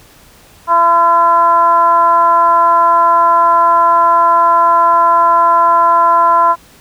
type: tone with frequency modulation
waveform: sine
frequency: 1017 Hz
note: C6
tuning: 50 cents flat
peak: -6 dBFS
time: 0.67-6.56 s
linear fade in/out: 50 ms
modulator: 341 Hz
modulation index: 0.71
effects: pink hiss -43 dBFS RMS until 6.8 s